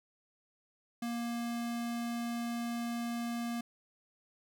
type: tone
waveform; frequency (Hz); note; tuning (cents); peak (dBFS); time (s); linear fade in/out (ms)
square; 235.6; A#3; +19; -35; 1.02-3.61; 5
effects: none